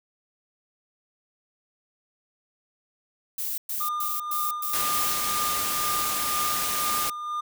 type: noise bursts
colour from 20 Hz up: violet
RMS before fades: -30 dBFS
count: 6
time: 3.38-5.13 s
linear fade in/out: 5 ms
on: 200 ms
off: 110 ms
type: tone with tremolo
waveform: triangle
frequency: 1209 Hz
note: D6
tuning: 50 cents sharp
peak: -24 dBFS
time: 3.8-7.41 s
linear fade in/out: 10 ms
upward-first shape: sine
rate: 2 Hz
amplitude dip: 50%
type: noise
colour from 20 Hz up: white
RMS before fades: -28 dBFS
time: 4.73-7.1 s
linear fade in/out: 5 ms
effects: none